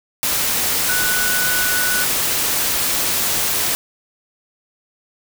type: tone in noise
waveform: sine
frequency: 1482 Hz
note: F#6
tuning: 2 cents sharp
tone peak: -20 dBFS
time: 0.89-2.04 s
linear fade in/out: 0 ms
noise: white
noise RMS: -19 dBFS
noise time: 0.23-3.75 s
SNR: -4 dB
effects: none